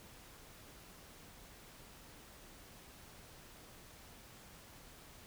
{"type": "silence", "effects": ["pink hiss -57 dBFS RMS until 5.26 s"]}